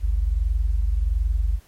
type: tone pair together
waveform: sine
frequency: 50.6 / 72 Hz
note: G#1 / D2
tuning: -44 / -34 cents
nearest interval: tritone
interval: 610 cents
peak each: -19 / -25 dBFS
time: 0-1.6 s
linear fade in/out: 50 ms
effects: pink hiss -56 dBFS RMS until 1.67 s + MP3 64 kbps